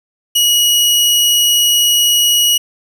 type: tone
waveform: sawtooth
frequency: 2908 Hz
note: F#7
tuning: 31 cents flat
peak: -6 dBFS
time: 0.35-2.58 s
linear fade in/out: 10 ms
effects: none